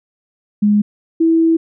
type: tone pair in turn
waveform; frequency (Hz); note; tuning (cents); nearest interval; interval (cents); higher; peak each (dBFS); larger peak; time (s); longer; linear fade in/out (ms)
sine; 207.7 / 327.4; G#3 / E4; 0 / -12; minor sixth; 788; second; -9; neither; 0.62-0.82 / 1.2-1.57; second; 10
effects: none